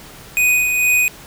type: tone with tremolo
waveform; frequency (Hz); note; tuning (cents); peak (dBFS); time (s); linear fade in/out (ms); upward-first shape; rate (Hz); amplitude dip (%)
square; 2489; D#7; 0; -12; 0.37-1.08; 0; sine; 2.2; 40
effects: pink hiss -39 dBFS RMS until 1.26 s